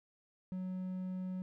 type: tone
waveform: triangle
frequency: 185 Hz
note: F#3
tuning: in tune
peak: -35 dBFS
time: 0.52-1.42 s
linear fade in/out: 0 ms
effects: none